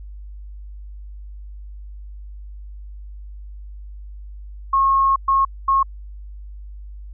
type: tone bursts at uneven times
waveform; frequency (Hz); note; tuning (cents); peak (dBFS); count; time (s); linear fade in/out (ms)
sine; 1086; C#6; -36; -13; 3; 4.73-5.16 / 5.28-5.45 / 5.68-5.83; 5
effects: added 50 Hz sine -33 dBFS peak until 7.13 s